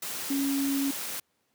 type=tone in noise; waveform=sine; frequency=276.3 Hz; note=C#4; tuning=6 cents flat; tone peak=-25 dBFS; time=0.3-0.91 s; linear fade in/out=5 ms; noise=white; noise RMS=-35 dBFS; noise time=0.02-1.2 s; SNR=+7 dB; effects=pink hiss -73 dBFS RMS until 1.54 s + high-pass 150 Hz 12 dB/octave